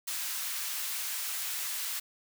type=high-pass noise; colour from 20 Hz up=white; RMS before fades=-35 dBFS; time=0.07-2 s; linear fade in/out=10 ms; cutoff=1200 Hz; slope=12 dB/octave; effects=none